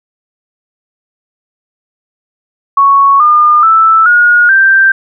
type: tone with pitch steps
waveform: sine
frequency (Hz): 1110 / 1210.5 / 1320 / 1439.5 / 1569.8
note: C#6 / D#6 / E6 / F#6 / G6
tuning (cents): +2 / -48 / +2 / -48 / +2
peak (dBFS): -3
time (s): 2.77-4.92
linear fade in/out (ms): 5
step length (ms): 430
effects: none